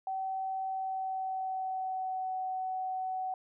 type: tone with pitch glide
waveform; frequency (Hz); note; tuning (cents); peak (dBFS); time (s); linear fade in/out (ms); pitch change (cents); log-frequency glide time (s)
sine; 764 to 750.4; G5 to F#5; -45 to +24; -32; 0.07-3.34; 2; -31; 0.67-2.32
effects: none